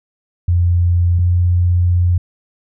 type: tone pair in turn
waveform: sine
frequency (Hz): 87.31 / 88.43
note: F2 / F2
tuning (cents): 0 / +22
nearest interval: unison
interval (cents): 22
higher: second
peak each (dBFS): -10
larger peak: neither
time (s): 0.48-1.19 / 1.19-2.18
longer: second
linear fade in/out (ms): 5
effects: none